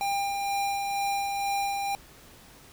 square tone with tremolo, 799 Hz, G5, 33 cents sharp, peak -26 dBFS, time 0.01-1.95 s, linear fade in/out 0 ms, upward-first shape sine, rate 2.1 Hz, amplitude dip 30%, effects pink hiss -52 dBFS RMS until 2.72 s

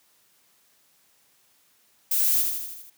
violet noise with echo, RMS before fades -23 dBFS, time 2.11-2.42 s, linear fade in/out 5 ms, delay 80 ms, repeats 6, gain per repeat -4 dB, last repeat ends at 2.9 s, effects white hiss -63 dBFS RMS until 2.97 s + high-pass 80 Hz 12 dB/octave

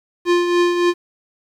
square tone with tremolo, 350 Hz, F4, 4 cents sharp, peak -12 dBFS, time 0.25-0.94 s, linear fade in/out 50 ms, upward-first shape triangle, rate 3.5 Hz, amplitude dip 55%, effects low-pass 5000 Hz 12 dB/octave + 8-bit

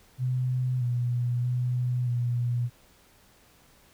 sine tone with pitch steps, 127 / 121.8 / 124.2 / 121 Hz, B2 / B2 / B2 / B2, +49 / -24 / +10 / -35 cents, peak -24 dBFS, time 0.18-2.7 s, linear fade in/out 50 ms, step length 630 ms, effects pink hiss -59 dBFS RMS until 3.93 s

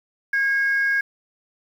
sine tone pair together, 1633 / 2180 Hz, G#6 / C#7, -30 / -29 cents, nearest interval perfect fourth, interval 501 cents, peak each -17 / -28 dBFS, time 0.33-1.01 s, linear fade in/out 5 ms, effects tanh soft clip ceiling -13 dBFS + 8-bit

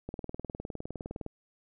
click train, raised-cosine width 2 ms, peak -24 dBFS, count 24, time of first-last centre 0.09-1.263 s, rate 19.6 Hz, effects none

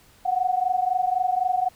sine tone pair together, 726.1 / 750 Hz, F#5 / F#5, -33 / +23 cents, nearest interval minor second, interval 56 cents, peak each -23 dBFS, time 0.25-1.69 s, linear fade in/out 10 ms, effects pink hiss -55 dBFS RMS until 1.75 s

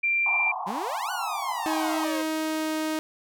sine tone, 2367 Hz, D7, 13 cents sharp, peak -21 dBFS, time 0.03-0.52 s, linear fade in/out 10 ms
white band-pass noise, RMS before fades -32 dBFS, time 0.26-2.05 s, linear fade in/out 2 ms, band 710 to 1100 Hz, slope 96 dB/octave
sawtooth exponential two-way sweep, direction up then down, 171.3 to 1512 to 512 Hz, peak -28 dBFS, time 0.66-2.23 s, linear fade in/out 20 ms, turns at 1.11 s
sawtooth tone with pitch glide, 315.3 to 312.8 Hz, D#4 to D#4, +23 to +9 cents, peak -22 dBFS, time 1.66-2.99 s, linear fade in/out 0 ms, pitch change -14 cents, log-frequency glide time 2.26-2.76 s
effects none

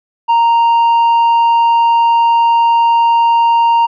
sine tone with tanh clipping, 930 Hz, A#5, 4 cents flat, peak -8 dBFS, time 0.28-3.87 s, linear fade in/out 20 ms, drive 4 dB, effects none

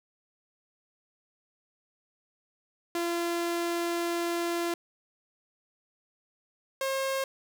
sawtooth tone pair in turn, 342.2 / 536.9 Hz, F4 / C5, -35 / +45 cents, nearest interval minor sixth, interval 780 cents, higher second, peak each -24 dBFS, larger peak neither, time 2.95-4.74 / 6.81-7.24 s, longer first, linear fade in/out 2 ms, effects none

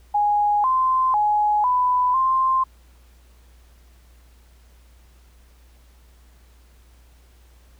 sine tone with pitch steps, 828 / 1038 / 838 / 997 / 1049 Hz, G#5 / C6 / G#5 / B5 / C6, -5 / -14 / +15 / +16 / +4 cents, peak -16 dBFS, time 0.14-2.64 s, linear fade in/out 10 ms, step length 500 ms, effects added 60 Hz sine -49 dBFS peak until 7.79 s + pink hiss -59 dBFS RMS until 7.79 s

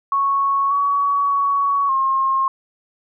sine tone with pitch steps, 1106 / 1128 / 1121 / 1071 Hz, C#6 / C#6 / C#6 / C6, -4 / +30 / +19 / +40 cents, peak -15 dBFS, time 0.12-2.48 s, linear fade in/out 2 ms, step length 590 ms, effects none

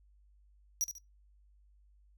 45% pulse tone with echo, 5790 Hz, F#8, 38 cents flat, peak -28 dBFS, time 0.81-0.84 s, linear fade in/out 0 ms, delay 71 ms, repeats 2, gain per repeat -9 dB, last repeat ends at 0.982 s, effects noise-tail reverb RT60 0.2 s tail -23 dB re dry + added 50 Hz sine -61 dBFS peak until 2.17 s

